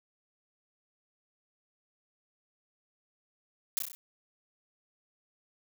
blue noise with echo, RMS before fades -29 dBFS, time 3.77-3.79 s, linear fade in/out 0 ms, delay 32 ms, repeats 5, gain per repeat -4 dB, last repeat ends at 3.95 s, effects none

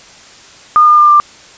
sine tone with pitch steps, 1218 / 1207.5 / 1197.1 / 1186.7 Hz, D#6 / D6 / D6 / D6, -37 / +48 / +33 / +18 cents, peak -3 dBFS, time 0.76-1.2 s, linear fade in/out 0 ms, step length 110 ms, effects white hiss -38 dBFS RMS until 1.57 s + resampled to 16000 Hz

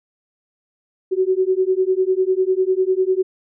sine beating tone pair, 370 / 380 Hz, F#4 / F#4, 0 / +46 cents, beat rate 10 Hz, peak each -18 dBFS, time 1.11-3.23 s, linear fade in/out 20 ms, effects none

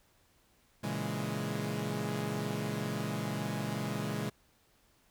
sawtooth chord, A# half-diminished seventh, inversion none, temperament equal, 116.54 / 138.59 / 164.81 / 207.7 Hz, A#2 / C#3 / E3 / G#3, 0 / 0 / 0 / 0 cents, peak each -36 / -35 / -36 / -33 dBFS, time 0.83-4.3 s, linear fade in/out 10 ms, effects pink hiss -68 dBFS RMS until 5.1 s

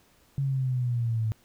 sine exponential sweep, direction down, 139.7 to 108.7 Hz, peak -24 dBFS, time 0.38-1.32 s, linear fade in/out 0 ms, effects pink hiss -62 dBFS RMS until 1.44 s

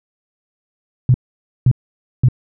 sine tone bursts, 125.6 Hz, B2, 30 cents sharp, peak -7 dBFS, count 3, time 1.09-2.286 s, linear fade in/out 2 ms, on 52 ms, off 520 ms, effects none

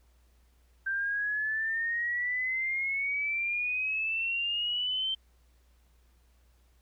sine exponential sweep, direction up, 1568 to 3128 Hz, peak -28 dBFS, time 0.86-5.15 s, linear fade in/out 10 ms, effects added 60 Hz sine -61 dBFS peak until 6.81 s + pink hiss -71 dBFS RMS until 6.81 s

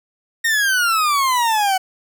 40% pulse exponential sweep, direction down, 1864.7 to 743 Hz, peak -14 dBFS, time 0.44-1.78 s, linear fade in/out 10 ms, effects none

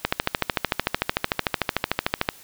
click train, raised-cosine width 0.3 ms, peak -3 dBFS, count 31, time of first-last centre 0.05-2.289 s, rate 13.4 Hz, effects white hiss -48 dBFS RMS until 2.43 s

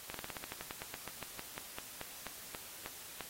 slowing click train, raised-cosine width 0.3 ms, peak -25 dBFS, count 22, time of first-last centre 0.1-3.207 s, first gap 43 ms, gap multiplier 1.11, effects white hiss -50 dBFS RMS until 3.29 s + AAC 48 kbps

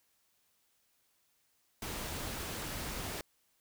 pink noise, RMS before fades -40 dBFS, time 1.82-3.21 s, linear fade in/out 2 ms, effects white hiss -74 dBFS RMS until 3.6 s

